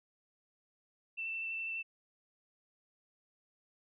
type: tone with vibrato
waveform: sine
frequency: 2672 Hz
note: E7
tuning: 23 cents sharp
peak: -36 dBFS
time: 1.17-1.83 s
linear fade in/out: 20 ms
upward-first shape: square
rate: 12 Hz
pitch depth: 10 cents each way
effects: none